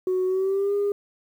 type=tone with pitch glide; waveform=sine; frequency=370 to 405.8 Hz; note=F#4 to G#4; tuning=0 to -40 cents; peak=-19 dBFS; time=0.07-0.92 s; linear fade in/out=2 ms; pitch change=+160 cents; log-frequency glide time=0.26-0.74 s; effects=tanh soft clip ceiling -18 dBFS + 9-bit